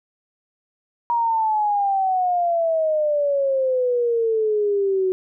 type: exponential sweep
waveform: sine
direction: down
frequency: 953 to 370 Hz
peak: -17 dBFS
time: 1.1-5.12 s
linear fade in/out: 0 ms
effects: none